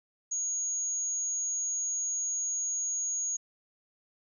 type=tone; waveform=sine; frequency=6660 Hz; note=G#8; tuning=4 cents sharp; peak=-29 dBFS; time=0.31-3.37 s; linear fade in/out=10 ms; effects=none